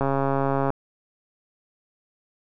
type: click train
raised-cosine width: 1 ms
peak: -10 dBFS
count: 96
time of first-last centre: 0.01-0.703 s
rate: 137 Hz
effects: none